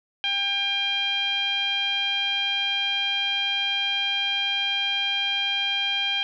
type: tone with low-pass filter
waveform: 10% pulse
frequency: 799 Hz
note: G5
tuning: 33 cents sharp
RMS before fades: -25 dBFS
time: 0.24-6.23 s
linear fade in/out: 0 ms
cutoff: 3000 Hz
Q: 7.7
effects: none